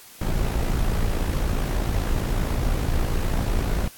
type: noise with amplitude modulation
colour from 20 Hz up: brown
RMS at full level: -20 dBFS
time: 0.21-3.88 s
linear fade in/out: 5 ms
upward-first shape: sine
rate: 55.4 Hz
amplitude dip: 55%
effects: white hiss -46 dBFS RMS until 3.97 s + AAC 64 kbps